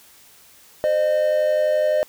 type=tone pair together; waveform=triangle; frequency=518.3 / 610 Hz; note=C5 / D#5; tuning=-16 / -34 cents; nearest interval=minor third; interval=282 cents; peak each=-22 / -15 dBFS; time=0.84-2.03 s; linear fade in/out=0 ms; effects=white hiss -50 dBFS RMS until 2.08 s